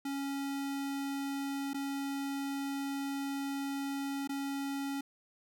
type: tone with dropouts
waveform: square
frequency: 277.2 Hz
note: C#4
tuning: in tune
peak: -35 dBFS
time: 0.05-5.01 s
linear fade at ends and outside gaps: 5 ms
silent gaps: 1.734-1.743 / 4.275-4.292 s
effects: none